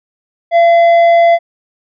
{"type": "tone with tanh clipping", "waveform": "triangle", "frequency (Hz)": 680, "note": "F5", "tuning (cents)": -46, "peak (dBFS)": -6, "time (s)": [0.51, 1.39], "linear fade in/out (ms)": 50, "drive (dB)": 11, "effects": []}